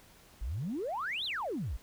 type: exponential two-way sweep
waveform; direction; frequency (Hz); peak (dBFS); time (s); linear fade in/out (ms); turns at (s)
sine; up then down; 46.25 to 4186 to 46.25; -32; 0.41-1.77; 10; 1.25
effects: tanh soft clip ceiling -28 dBFS + pink hiss -59 dBFS RMS until 1.82 s